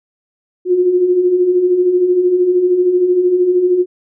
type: beating tone pair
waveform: sine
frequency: 349.2 / 362.2 Hz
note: F4 / F#4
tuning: 0 / -37 cents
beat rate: 13 Hz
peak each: -19 / -10 dBFS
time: 0.65-3.86 s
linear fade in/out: 50 ms
effects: none